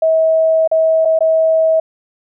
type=tone with dropouts; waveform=sine; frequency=643 Hz; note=E5; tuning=43 cents flat; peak=-9 dBFS; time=0.02-1.8 s; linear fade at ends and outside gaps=5 ms; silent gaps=0.676-0.714 / 1.05-1.054 / 1.19-1.206 s; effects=none